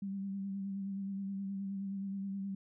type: tone with vibrato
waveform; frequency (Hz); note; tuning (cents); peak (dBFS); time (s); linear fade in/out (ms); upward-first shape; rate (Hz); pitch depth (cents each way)
sine; 196; G3; 0; -36; 0.02-2.55; 5; sine; 9.5; 28
effects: none